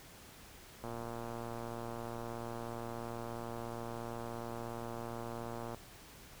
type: click train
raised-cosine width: 1 ms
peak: -29 dBFS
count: 575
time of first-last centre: 0.84-5.746 s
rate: 117 Hz
effects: pink hiss -55 dBFS RMS until 6.4 s